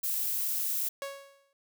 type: noise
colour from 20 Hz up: violet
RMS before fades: -31 dBFS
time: 0.03-0.89 s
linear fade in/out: 10 ms
type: tone with exponential decay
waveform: sawtooth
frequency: 554.4 Hz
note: C#5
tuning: in tune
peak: -29 dBFS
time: 1.02-1.53 s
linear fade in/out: 1 ms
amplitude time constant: 110 ms
effects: none